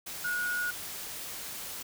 sine tone in noise, 1451 Hz, F#6, 34 cents flat, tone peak -29 dBFS, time 0.24-0.71 s, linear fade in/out 10 ms, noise white, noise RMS -40 dBFS, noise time 0.06-1.83 s, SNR +8 dB, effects none

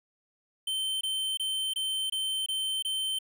square tone bursts, 3098 Hz, G7, 21 cents flat, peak -29 dBFS, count 7, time 0.67-3.188 s, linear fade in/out 5 ms, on 340 ms, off 23 ms, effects none

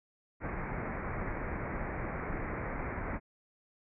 pink low-pass noise, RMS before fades -37 dBFS, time 0.4-3.2 s, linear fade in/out 50 ms, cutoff 2300 Hz, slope 96 dB/octave, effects none

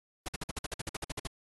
pink noise bursts, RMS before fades -36 dBFS, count 14, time 0.26-1.273 s, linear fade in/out 5 ms, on 25 ms, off 51 ms, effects AAC 32 kbps

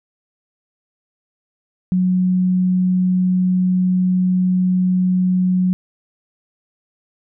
sine tone, 183.3 Hz, F#3, 16 cents flat, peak -13 dBFS, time 1.92-5.73 s, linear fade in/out 0 ms, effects none

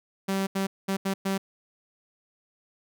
sawtooth tone bursts at uneven times, 193.8 Hz, G3, 20 cents flat, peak -21 dBFS, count 5, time 0.28-0.47 / 0.55-0.67 / 0.88-0.97 / 1.05-1.14 / 1.25-1.38 s, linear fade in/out 10 ms, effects none

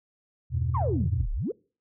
sine chord, E minor, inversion none, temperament equal, 82.41 / 98 / 123.47 Hz, E2 / G2 / B2, 0 / 0 / 0 cents, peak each -27 / -31 / -27 dBFS, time 0.5-1.27 s, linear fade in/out 50 ms
sine exponential two-way sweep, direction down then up, 1174.7 to 30.87 to 539 Hz, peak -26 dBFS, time 0.74-1.52 s, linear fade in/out 10 ms, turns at 1.32 s
effects noise-tail reverb RT60 0.4 s tail -26 dB re dry + tanh soft clip ceiling -16 dBFS

